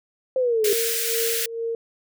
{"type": "exponential sweep", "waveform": "sine", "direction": "down", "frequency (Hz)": [528, 400], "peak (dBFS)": -18, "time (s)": [0.36, 0.73], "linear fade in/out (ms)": 2}
{"type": "high-pass noise", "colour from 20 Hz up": "white", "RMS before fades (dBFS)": -25, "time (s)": [0.64, 1.46], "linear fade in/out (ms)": 5, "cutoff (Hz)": 1500, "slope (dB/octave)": 48}
{"type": "tone with tremolo", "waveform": "sine", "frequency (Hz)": 459.4, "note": "A#4", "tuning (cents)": -25, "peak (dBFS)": -23, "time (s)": [0.66, 1.75], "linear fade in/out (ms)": 2, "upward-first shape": "sine", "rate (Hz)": 2.2, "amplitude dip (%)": 70}
{"effects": []}